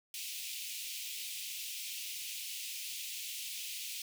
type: high-pass noise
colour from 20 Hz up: pink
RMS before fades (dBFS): -42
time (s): 0.14-4.02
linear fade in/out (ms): 2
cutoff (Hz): 2400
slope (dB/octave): 48
effects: none